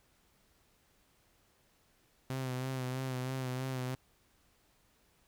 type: tone with vibrato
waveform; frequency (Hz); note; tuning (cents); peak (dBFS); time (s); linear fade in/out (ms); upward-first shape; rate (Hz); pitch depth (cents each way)
sawtooth; 129.4; C3; -19; -31; 2.3-3.95; 2; sine; 3.1; 37
effects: pink hiss -70 dBFS RMS until 5.27 s